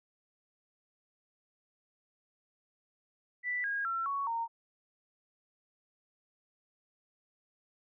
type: tone with pitch steps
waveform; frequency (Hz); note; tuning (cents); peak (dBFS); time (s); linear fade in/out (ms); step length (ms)
sine; 1975.5 / 1632.7 / 1349.3 / 1115.1 / 921.6; B6 / G#6 / E6 / C#6 / A#5; 0 / -30 / +40 / +10 / -20; -31; 3.43-4.48; 50; 210
effects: none